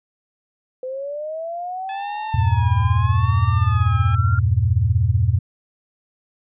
sine linear sweep, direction up, 506 to 1396.9 Hz, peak -25 dBFS, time 0.83-4.39 s, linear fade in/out 2 ms
15% pulse tone with vibrato, 858 Hz, A5, 44 cents flat, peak -26 dBFS, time 1.89-4.15 s, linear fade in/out 2 ms, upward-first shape sine, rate 0.81 Hz, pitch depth 110 cents each way
sine chord, E diminished, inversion none, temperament equal with one note detuned, 82.41 / 98 / 118.99 Hz, E2 / G2 / Bb2, 0 / 0 / +36 cents, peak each -20 / -18 / -19 dBFS, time 2.34-5.39 s, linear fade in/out 5 ms
effects resampled to 8000 Hz

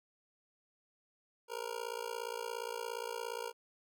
25% pulse tone with amplitude modulation, 469.8 Hz, A#4, 13 cents sharp, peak -31 dBFS, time 1.48-3.53 s, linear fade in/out 50 ms, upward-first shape sine, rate 57.2 Hz, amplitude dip 95%, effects none

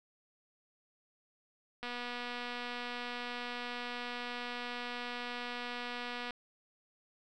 click train, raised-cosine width 0.3 ms, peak -25 dBFS, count 1089, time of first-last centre 1.83-6.307 s, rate 243 Hz, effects none

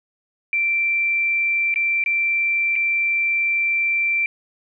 sine tone with dropouts, 2349 Hz, D7, in tune, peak -17 dBFS, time 0.53-4.26 s, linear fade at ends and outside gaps 1 ms, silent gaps 1.741-1.759 / 2.039-2.061 / 2.756-2.761 s, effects none

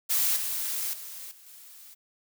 blue noise with level steps, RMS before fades -25 / -31 / -41 / -53 / -49 dBFS, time 0.09-1.95 s, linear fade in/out 20 ms, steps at 0.36 / 0.93 / 1.31 / 1.46 s, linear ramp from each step 5 ms, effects none

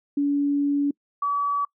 sine tone pair in turn, 285.2 / 1143.2 Hz, C#4 / D6, +49 / -47 cents, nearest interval 2 octaves, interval 2404 cents, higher second, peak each -19 / -21 dBFS, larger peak first, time 0.17-0.91 / 1.22-1.65 s, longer first, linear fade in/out 5 ms, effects noise-tail reverb RT60 0.1 s tail -26 dB re dry

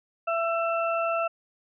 harmonic tone, 668 Hz, E5, 23 cents sharp, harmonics 1 / 2 / 4, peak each -26 / -28 / -34 dBFS, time 0.27-1.28 s, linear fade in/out 10 ms, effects none

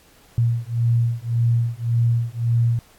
sine beating tone pair, 116.54 / 118.34 Hz, A#2 / A#2, 0 / +27 cents, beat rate 1.8 Hz, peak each -20 dBFS, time 0.38-2.79 s, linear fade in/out 0 ms, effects pink hiss -53 dBFS RMS until 2.98 s + AAC 64 kbps

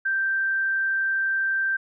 sine tone, 1568 Hz, G6, in tune, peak -21 dBFS, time 0.05-1.77 s, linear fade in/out 10 ms, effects none

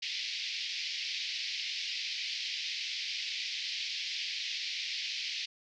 white band-pass noise, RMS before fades -37 dBFS, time 0.02-5.46 s, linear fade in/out 10 ms, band 2100 to 5200 Hz, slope 48 dB/octave, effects none

